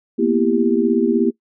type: tone cluster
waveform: sine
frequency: 231.1 / 247.4 / 332.3 / 394.7 Hz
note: A#3 / B3 / E4 / G4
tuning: -15 / +3 / +14 / +12 cents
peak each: -19 dBFS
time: 0.18-1.31 s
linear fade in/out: 20 ms
effects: noise-tail reverb RT60 0.1 s tail -19 dB re dry